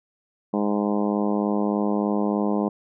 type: harmonic tone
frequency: 103.3 Hz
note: G#2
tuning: 9 cents flat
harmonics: 2 / 3 / 4 / 5 / 6 / 7 / 8 / 9 / 10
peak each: -23 / -27 / -29 / -31 / -33 / -34 / -35 / -36 / -37 dBFS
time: 0.53-2.69 s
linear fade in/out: 10 ms
effects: none